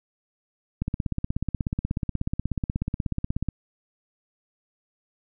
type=click train; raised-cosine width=5 ms; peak=-13 dBFS; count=45; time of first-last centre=0.82-3.487 s; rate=16.5 Hz; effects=none